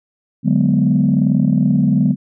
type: chord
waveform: sine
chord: G# half-diminished seventh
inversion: second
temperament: equal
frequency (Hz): 146.83 / 185 / 207.7 / 246.9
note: D3 / F#3 / G#3 / B3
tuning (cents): 0 / 0 / 0 / 0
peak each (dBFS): -16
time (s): 0.43-2.16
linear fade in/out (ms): 50
effects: tanh soft clip ceiling -4 dBFS